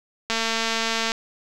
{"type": "click train", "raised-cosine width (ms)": 0.2, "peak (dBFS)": -7, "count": 186, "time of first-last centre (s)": [0.3, 1.119], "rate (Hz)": 226, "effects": []}